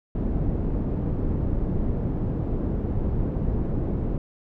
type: low-pass noise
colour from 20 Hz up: pink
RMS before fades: -25 dBFS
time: 0.15-4.18 s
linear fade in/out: 2 ms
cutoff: 330 Hz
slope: 12 dB/octave
effects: none